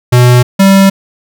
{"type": "tone pair in turn", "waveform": "square", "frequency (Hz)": [123.47, 194.59], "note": ["B2", "G3"], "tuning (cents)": [0, -12], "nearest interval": "minor sixth", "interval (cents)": 788, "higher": "second", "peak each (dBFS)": -3, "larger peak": "neither", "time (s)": [[0.12, 0.43], [0.59, 0.9]], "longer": "neither", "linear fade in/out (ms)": 10, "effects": []}